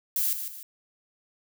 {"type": "noise with echo", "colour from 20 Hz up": "violet", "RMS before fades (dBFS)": -26, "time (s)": [0.16, 0.33], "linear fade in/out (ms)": 2, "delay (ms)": 150, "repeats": 2, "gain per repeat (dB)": -8, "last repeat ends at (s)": 0.63, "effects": []}